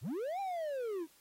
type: linear two-way sweep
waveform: triangle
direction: up then down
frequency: 81.9 to 806 to 303.7 Hz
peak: -33 dBFS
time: 0.01-1.07 s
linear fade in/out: 50 ms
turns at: 0.4 s
effects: white hiss -65 dBFS RMS until 1.2 s + AAC 48 kbps